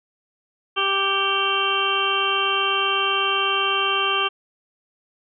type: harmonic tone with a mistuned harmonic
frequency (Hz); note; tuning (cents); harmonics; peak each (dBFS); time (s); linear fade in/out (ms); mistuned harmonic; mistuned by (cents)
392; G4; 0; 1 / 2 / 3 / 4 / 6 / 7 / 8; -28 / -31 / -23 / -30 / -33 / -25 / -24; 0.76-4.29; 20; 6; -36
effects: none